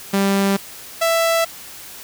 sawtooth tone pair in turn, 197 / 662.6 Hz, G3 / E5, +9 / +9 cents, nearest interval octave + major sixth, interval 2100 cents, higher second, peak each -11 dBFS, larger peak neither, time 0.13-0.57 / 1.01-1.45 s, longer neither, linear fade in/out 10 ms, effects white hiss -37 dBFS RMS until 2.03 s

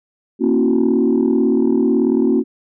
sine chord, F# dominant seventh, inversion first, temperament equal with one note detuned, 233.1 / 271.2 / 329.6 / 370 Hz, A#3 / C#4 / E4 / F#4, 0 / -38 / 0 / 0 cents, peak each -16 / -16 / -19 / -17 dBFS, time 0.39-2.44 s, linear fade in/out 50 ms, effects tanh soft clip ceiling -6 dBFS

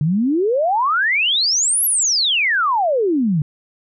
sine exponential two-way sweep, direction up then down, 141.8 to 11840 to 141.8 Hz, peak -14 dBFS, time 0.01-3.42 s, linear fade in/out 2 ms, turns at 1.85 s, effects none

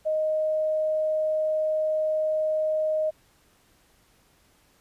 sine tone, 622.3 Hz, D#5, in tune, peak -22 dBFS, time 0.05-3.11 s, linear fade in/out 20 ms, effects pink hiss -62 dBFS RMS until 4.8 s + resampled to 32000 Hz

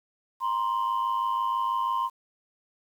sine tone pair together, 942 / 1048.1 Hz, A#5 / C6, +18 / +3 cents, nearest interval major second, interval 185 cents, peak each -27 / -24 dBFS, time 0.4-2.1 s, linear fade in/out 50 ms, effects tanh soft clip ceiling -21 dBFS + 9-bit

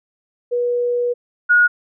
sine tone pair in turn, 485 / 1446.7 Hz, B4 / F#6, -31 / -39 cents, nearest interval octave + perfect fifth, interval 1892 cents, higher second, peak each -16 / -9 dBFS, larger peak second, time 0.51-1.14 / 1.49-1.68 s, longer first, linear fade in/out 20 ms, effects none

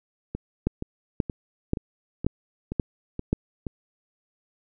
two click trains, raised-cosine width 3 ms, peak -17 / -9 dBFS, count 8 / 6, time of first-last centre 0.35-3.668 / 0.67-3.33 s, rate 2.11 / 1.88 Hz, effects none

